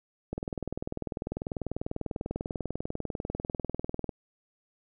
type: click train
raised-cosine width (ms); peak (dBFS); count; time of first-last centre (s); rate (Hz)
2; -19; 77; 0.33-4.092; 20.2
effects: none